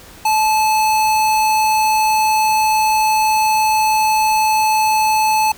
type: tone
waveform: square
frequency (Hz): 867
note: A5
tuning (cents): -26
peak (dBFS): -13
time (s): 0.25-5.52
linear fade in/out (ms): 5
effects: pink hiss -40 dBFS RMS until 5.57 s